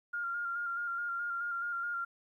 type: tone with vibrato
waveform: sine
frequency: 1400 Hz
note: F6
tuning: 4 cents sharp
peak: -33 dBFS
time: 0.13-2.05 s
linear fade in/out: 10 ms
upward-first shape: square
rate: 4.7 Hz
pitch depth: 22 cents each way
effects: 12-bit